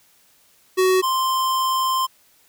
square tone pair in turn, 373.1 / 1045.3 Hz, F#4 / C6, +14 / -2 cents, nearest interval octave + tritone, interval 1784 cents, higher second, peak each -15 / -19 dBFS, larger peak first, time 0.77-1.02 / 1.02-2.07 s, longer second, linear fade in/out 20 ms, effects white hiss -57 dBFS RMS until 2.48 s

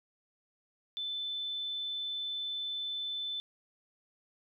sine tone, 3520 Hz, A7, in tune, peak -34 dBFS, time 0.97-3.4 s, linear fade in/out 0 ms, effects 12-bit

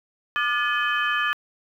sine tone cluster, 1196 / 1429 / 1720 / 2528 / 3065 Hz, D6 / F6 / A6 / D#7 / G7, +31 / +39 / -40 / +27 / -40 cents, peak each -25 / -30 / -24 / -30 / -31 dBFS, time 0.36-1.33 s, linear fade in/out 0 ms, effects tanh soft clip ceiling -10 dBFS + 9-bit

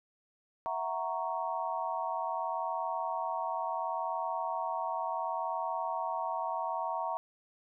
sine chord, F# dominant seventh, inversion third, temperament equal, 659.3 / 740 / 932.3 / 1108.7 Hz, E5 / F#5 / A#5 / C#6, 0 / 0 / 0 / 0 cents, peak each -38 / -38 / -35 / -39 dBFS, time 0.66-7.17 s, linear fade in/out 0 ms, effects none

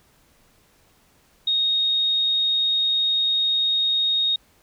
sine tone, 3729 Hz, A#7, in tune, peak -18 dBFS, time 1.47-4.36 s, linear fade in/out 5 ms, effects pink hiss -59 dBFS RMS until 4.62 s

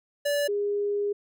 square / sine tone pair in turn, 578 / 408.7 Hz, D5 / G#4, -28 / -28 cents, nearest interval tritone, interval 600 cents, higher first, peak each -24 dBFS, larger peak neither, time 0.25-0.48 / 0.48-1.13 s, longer second, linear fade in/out 10 ms, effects none

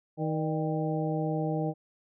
harmonic tone with a mistuned harmonic, 157.6 Hz, D#3, 23 cents sharp, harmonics 1 / 2 / 3 / 4 / 5, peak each -30 / -33 / -35 / -36 / -37 dBFS, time 0.17-1.74 s, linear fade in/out 50 ms, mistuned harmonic 4, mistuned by -67 cents, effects none

